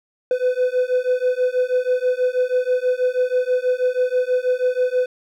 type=beating tone pair; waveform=triangle; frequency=500 / 506.2 Hz; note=B4 / B4; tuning=+21 / +43 cents; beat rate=6.2 Hz; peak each=-18 dBFS; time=0.31-5.06 s; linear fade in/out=2 ms; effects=none